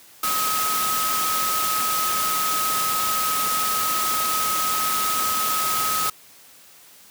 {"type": "tone in noise", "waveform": "sine", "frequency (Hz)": 1272, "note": "D#6", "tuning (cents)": 38, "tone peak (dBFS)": -23, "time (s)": [0.23, 6.1], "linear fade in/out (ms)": 5, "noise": "white", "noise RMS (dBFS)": -25, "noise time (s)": [0.23, 6.1], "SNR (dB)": -1, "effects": ["white hiss -49 dBFS RMS until 7.1 s", "high-pass 100 Hz 12 dB/octave"]}